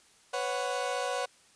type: chord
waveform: 30% pulse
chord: B suspended second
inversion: none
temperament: equal with one note detuned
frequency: 499.6 / 554.4 / 740 Hz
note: B4 / C#5 / F#5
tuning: +20 / 0 / 0 cents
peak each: -32 dBFS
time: 0.33-1.26 s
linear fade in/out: 10 ms
effects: white hiss -61 dBFS RMS until 1.55 s + resampled to 22050 Hz